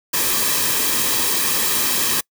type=noise with comb filter; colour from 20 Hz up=white; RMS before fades=-19 dBFS; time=0.13-2.21 s; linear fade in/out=10 ms; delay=1.4 ms; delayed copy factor=-0.6; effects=noise-tail reverb RT60 0.1 s tail -26 dB re dry